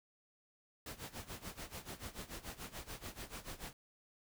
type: noise with tremolo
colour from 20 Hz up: pink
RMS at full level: -45 dBFS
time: 0.86-3.73 s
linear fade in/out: 2 ms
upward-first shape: sine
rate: 6.9 Hz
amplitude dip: 85%
effects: none